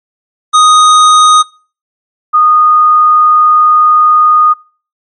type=tone pair in turn; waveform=square / sine; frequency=1244.5 / 1232.3 Hz; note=D#6 / D#6; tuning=0 / -17 cents; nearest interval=unison; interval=17 cents; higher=first; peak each=-3 dBFS; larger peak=neither; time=0.53-1.43 / 2.33-4.54 s; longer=second; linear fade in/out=20 ms; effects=noise-tail reverb RT60 0.4 s tail -24 dB re dry + MP3 48 kbps